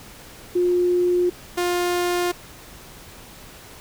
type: tone pair in turn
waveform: sine / sawtooth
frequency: 355.8 / 353.5 Hz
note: F4 / F4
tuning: +32 / +21 cents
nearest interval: unison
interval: 11 cents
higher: first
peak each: -16 dBFS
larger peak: neither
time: 0.55-1.3 / 1.57-2.32 s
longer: neither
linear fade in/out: 10 ms
effects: pink hiss -43 dBFS RMS until 3.8 s